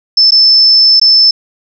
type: tone with dropouts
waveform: sine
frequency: 5274 Hz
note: E8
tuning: in tune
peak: -3 dBFS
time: 0.17-1.31 s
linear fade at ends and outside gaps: 5 ms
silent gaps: 0.308-0.319 / 0.998-1.014 s
effects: none